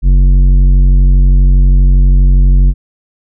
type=tone with tanh clipping; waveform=sine; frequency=46.22 Hz; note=F#1; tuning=1 cent flat; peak=-5 dBFS; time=0.02-2.74 s; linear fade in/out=50 ms; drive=10 dB; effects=none